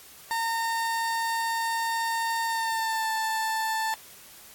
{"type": "tone with pitch glide", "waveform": "30% pulse", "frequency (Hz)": [914, 884.4], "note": ["A#5", "A5"], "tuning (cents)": [-34, 9], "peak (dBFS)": -23, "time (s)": [0.31, 3.94], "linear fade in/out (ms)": 0, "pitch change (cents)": -57, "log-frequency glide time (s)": [2.45, 3.09], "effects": ["white hiss -49 dBFS RMS until 4.54 s", "AAC 64 kbps"]}